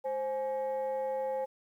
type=tone pair together; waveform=sine; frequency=527 / 839 Hz; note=C5 / G#5; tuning=+12 / +17 cents; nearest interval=minor sixth; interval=805 cents; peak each=-30 / -35 dBFS; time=0.04-1.46 s; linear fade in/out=20 ms; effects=tanh soft clip ceiling -27 dBFS + 11-bit